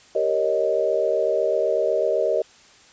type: chord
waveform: sine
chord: Eb dominant seventh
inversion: first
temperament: equal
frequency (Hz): 392 / 466.2 / 554.4 / 622.3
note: G4 / Bb4 / Db5 / Eb5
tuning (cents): 0 / 0 / 0 / 0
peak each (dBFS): -26 / -24 / -25 / -22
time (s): 0.15-2.42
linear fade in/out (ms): 5
effects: white hiss -51 dBFS RMS until 2.92 s + resampled to 16000 Hz